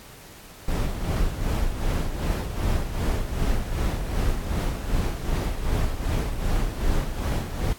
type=noise with tremolo; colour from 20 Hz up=brown; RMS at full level=-22 dBFS; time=0.68-7.73 s; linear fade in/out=5 ms; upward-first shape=sine; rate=2.6 Hz; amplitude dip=60%; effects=pink hiss -46 dBFS RMS until 7.78 s + AAC 64 kbps